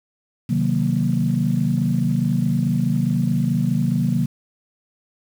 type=chord; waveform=sine; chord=C half-diminished seventh; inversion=none; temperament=equal; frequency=130.81 / 155.56 / 185 / 233.1 Hz; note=C3 / Eb3 / Gb3 / Bb3; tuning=0 / 0 / 0 / 0 cents; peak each=-22 dBFS; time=0.49-4.26 s; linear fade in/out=10 ms; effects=tanh soft clip ceiling -7 dBFS + 7-bit